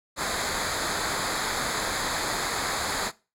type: noise with comb filter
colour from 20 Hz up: pink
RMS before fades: -28 dBFS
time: 0.16-3.12 s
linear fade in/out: 50 ms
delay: 0.35 ms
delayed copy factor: -0.75
effects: noise-tail reverb RT60 0.3 s tail -20 dB re dry + low-pass 10000 Hz 12 dB/octave